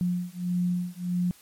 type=beating tone pair; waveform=sine; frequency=177.3 / 178.9 Hz; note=F3 / F3; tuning=+26 / +42 cents; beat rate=1.6 Hz; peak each=-28 dBFS; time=0.01-1.31 s; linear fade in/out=0 ms; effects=white hiss -55 dBFS RMS until 1.41 s + MP3 64 kbps